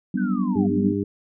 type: chord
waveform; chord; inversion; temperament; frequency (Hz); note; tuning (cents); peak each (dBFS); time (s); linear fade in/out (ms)
sine; G major seventh; third; equal; 185 / 196 / 246.9 / 293.7; F#3 / G3 / B3 / D4; 0 / 0 / 0 / 0; -28 / -24 / -24 / -29; 0.14-0.93; 5
type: linear sweep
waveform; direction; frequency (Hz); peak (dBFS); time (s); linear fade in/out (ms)
sine; down; 1568 to 672; -34; 0.17-0.67; 10
type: harmonic tone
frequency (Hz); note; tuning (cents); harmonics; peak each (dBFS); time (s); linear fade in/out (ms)
100.3; G2; +40; 1 / 2 / 3 / 4; -30 / -26 / -26 / -27; 0.55-1.04; 10
effects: none

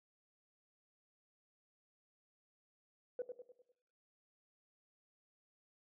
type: tone with echo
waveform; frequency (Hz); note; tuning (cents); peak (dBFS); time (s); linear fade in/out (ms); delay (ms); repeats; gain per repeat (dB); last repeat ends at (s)
sine; 493.9; B4; 0; -35; 3.19-3.22; 2; 100; 5; -7; 3.72
effects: noise-tail reverb RT60 0.7 s tail -17 dB re dry + tanh soft clip ceiling -33 dBFS

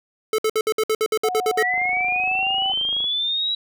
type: tone bursts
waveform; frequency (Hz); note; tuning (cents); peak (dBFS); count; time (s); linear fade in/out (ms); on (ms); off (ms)
square; 435.6; A4; -17; -18; 12; 0.33-1.627; 2; 54; 59
type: tone with pitch glide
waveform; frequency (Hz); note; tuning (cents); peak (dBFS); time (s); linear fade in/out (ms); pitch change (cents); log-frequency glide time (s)
sine; 731 to 772.2; F#5 to G5; -21 to -26; -24; 1.24-2.72; 2; +95; 2.16-2.49
type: linear sweep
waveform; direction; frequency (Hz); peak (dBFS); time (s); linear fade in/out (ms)
sine; up; 1864.7 to 3905; -20; 1.58-3.55; 5
type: click train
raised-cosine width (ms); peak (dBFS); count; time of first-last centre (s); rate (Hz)
1; -26; 35; 1.74-3.043; 26.1
effects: none

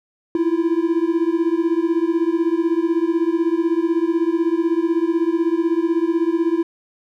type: beating tone pair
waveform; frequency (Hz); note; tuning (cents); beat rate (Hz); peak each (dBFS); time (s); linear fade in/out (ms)
triangle; 326.2 / 342.2; E4 / F4; -18 / -35; 16; -17 / -17; 0.35-6.63; 2
effects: none

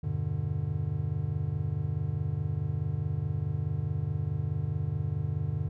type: chord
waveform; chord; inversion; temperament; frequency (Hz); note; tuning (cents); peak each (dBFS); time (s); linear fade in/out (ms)
triangle; E minor seventh; none; just; 82.41 / 98.89 / 123.61 / 148.33; E2 / G2 / B2 / D3; 0 / +16 / +2 / +18; -36 / -31 / -33 / -30; 0.03-5.69; 10
effects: none

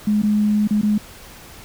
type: tone with dropouts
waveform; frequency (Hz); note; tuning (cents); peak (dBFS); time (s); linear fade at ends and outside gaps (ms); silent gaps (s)
sine; 210; G#3; +19; -14; 0.07-0.98; 5; 0.22-0.233 / 0.675-0.707 / 0.814-0.83
effects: pink hiss -41 dBFS RMS until 1.64 s

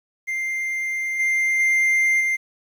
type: tone with level steps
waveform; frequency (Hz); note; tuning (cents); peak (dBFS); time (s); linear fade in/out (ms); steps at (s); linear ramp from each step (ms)
triangle; 2097; C7; +3; -21 / -16 / -14 / -17; 0.27-2.37; 20; 1.19 / 1.59 / 2.2; 10
effects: 9-bit

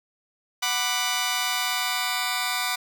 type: chord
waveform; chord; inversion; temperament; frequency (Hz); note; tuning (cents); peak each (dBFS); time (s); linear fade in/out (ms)
10% pulse; B minor; second; just; 740.8 / 987.8 / 1185.3; F#5 / B5 / D6; +2 / 0 / +16; -20; 0.62-2.76; 10
effects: none

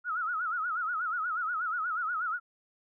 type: tone with vibrato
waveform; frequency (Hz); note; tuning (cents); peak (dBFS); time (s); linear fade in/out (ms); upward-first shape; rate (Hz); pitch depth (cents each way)
sine; 1358; F6; -49; -29; 0.04-2.4; 50; sine; 8.3; 140
effects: none

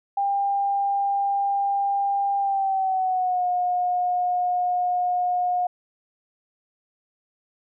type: tone with pitch glide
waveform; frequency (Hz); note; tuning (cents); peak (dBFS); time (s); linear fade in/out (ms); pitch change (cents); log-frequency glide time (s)
sine; 798 to 719.2; G5 to F#5; +31 to -49; -20; 0.17-5.67; 5; -180; 2.38-3.46
effects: none

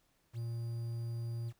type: tone with quantisation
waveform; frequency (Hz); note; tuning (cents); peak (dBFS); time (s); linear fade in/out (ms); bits
triangle; 116.54; A#2; 0; -34; 0.33-1.53; 50; 10
effects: pink hiss -74 dBFS RMS until 1.59 s

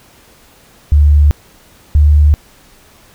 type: tone pair in turn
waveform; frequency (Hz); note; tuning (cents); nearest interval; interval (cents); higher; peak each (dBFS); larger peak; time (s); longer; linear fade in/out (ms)
sine; 73.42 / 74.19; D2 / D2; 0 / +18; unison; 18; second; -4; neither; 0.92-1.31 / 1.95-2.34; neither; 0
effects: pink hiss -45 dBFS RMS until 3.14 s

